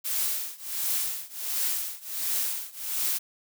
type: noise with tremolo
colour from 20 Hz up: blue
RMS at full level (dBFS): -26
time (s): 0.04-3.19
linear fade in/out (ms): 20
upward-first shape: triangle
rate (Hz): 1.4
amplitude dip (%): 95
effects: none